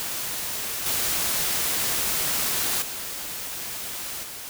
white noise with level steps, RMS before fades -30 / -25 / -33 / -37 dBFS, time 0-4.49 s, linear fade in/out 0 ms, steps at 0.86 / 2.82 / 4.23 s, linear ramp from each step 2 ms, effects none

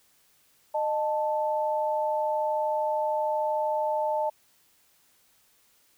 sine tone pair together, 613 / 880 Hz, D#5 / A5, -26 / 0 cents, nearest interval tritone, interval 626 cents, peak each -27 dBFS, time 0.74-4.3 s, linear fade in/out 10 ms, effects white hiss -64 dBFS RMS until 5.97 s

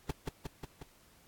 brown noise with echo, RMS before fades -32 dBFS, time 0.09-0.11 s, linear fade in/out 5 ms, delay 180 ms, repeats 4, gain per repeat -3 dB, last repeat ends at 0.83 s, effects pink hiss -63 dBFS RMS until 1.27 s + AAC 64 kbps

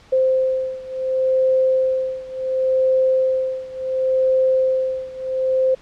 sine beating tone pair, 521 / 521.7 Hz, C5 / C5, -7 / -5 cents, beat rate 0.7 Hz, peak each -18 / -20 dBFS, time 0.12-5.75 s, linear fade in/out 10 ms, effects pink hiss -49 dBFS RMS until 5.81 s + low-pass 5000 Hz 12 dB/octave

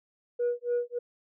sine tone with tremolo, 482.9 Hz, B4, 39 cents flat, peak -22 dBFS, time 0.39-0.99 s, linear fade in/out 10 ms, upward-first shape sine, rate 3.5 Hz, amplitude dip 100%, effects tanh soft clip ceiling -22 dBFS

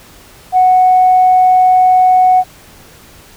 sine tone, 739 Hz, F#5, 2 cents flat, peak -4 dBFS, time 0.52-2.44 s, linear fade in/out 50 ms, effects tanh soft clip ceiling 0 dBFS + pink hiss -40 dBFS RMS until 3.36 s

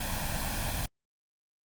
pink noise with comb filter, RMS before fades -32 dBFS, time 0-0.86 s, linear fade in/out 5 ms, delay 1.2 ms, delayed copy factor +0.8, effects Opus 24 kbps

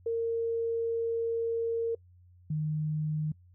sine tone pair in turn, 459.8 / 153.44 Hz, A#4 / D#3, -24 / -24 cents, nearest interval octave + perfect fifth, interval 1900 cents, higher first, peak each -27 / -28 dBFS, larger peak first, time 0.06-1.95 / 2.5-3.32 s, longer first, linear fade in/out 5 ms, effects noise-tail reverb RT60 0.1 s tail -25 dB re dry + added 89 Hz sine -55 dBFS peak until 3.54 s

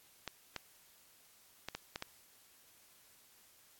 clicks, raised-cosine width 0.2 ms, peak -22 dBFS, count 6, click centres 0.277 / 0.563 / 1.686 / 1.75 / 1.959 / 2.024 s, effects white hiss -64 dBFS RMS until 3.79 s + AAC 64 kbps

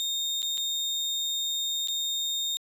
35% pulse tone with dropouts, 3676 Hz, A#7, 25 cents flat, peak -25 dBFS, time 0-2.57 s, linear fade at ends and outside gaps 0 ms, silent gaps 0.42-0.428 / 0.574-0.579 / 1.874-1.884 s, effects resampled to 32000 Hz

